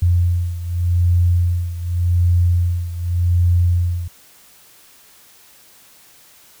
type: beating tone pair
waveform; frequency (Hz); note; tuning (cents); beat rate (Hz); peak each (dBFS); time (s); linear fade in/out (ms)
sine; 87.31 / 88.17; F2 / F2; 0 / +17; 0.86; -15 / -19; 0.02-4.08; 5
effects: white hiss -48 dBFS RMS until 6.6 s